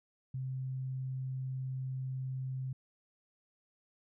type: tone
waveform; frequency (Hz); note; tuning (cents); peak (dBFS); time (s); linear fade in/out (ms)
sine; 130.81; C3; 0; -35; 0.34-2.73; 5
effects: none